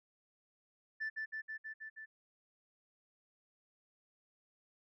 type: tone with echo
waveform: sine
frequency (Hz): 1760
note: A6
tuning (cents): 0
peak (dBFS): -34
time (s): 1-1.1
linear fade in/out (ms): 20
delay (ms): 160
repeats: 6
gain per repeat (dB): -2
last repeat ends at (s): 2.06
effects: tanh soft clip ceiling -34 dBFS